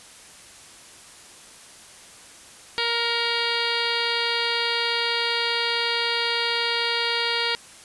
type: harmonic tone with a mistuned harmonic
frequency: 469.4 Hz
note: A#4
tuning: 12 cents sharp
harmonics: 1 / 2 / 3 / 4 / 5 / 6 / 7 / 8 / 9 / 10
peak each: -31 / -31 / -31 / -31 / -31 / -31 / -31 / -31 / -31 / -31 dBFS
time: 2.78-7.55 s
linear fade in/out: 0 ms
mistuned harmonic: 5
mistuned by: -40 cents
effects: white hiss -46 dBFS RMS until 7.84 s + resampled to 24000 Hz